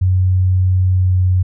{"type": "tone with pitch glide", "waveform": "sine", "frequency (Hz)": [92.5, 91.81], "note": ["F#2", "F#2"], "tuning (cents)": [0, -13], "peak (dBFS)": -10, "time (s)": [0.01, 1.43], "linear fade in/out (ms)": 10, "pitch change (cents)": -13, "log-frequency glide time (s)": [0.91, 1.17], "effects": []}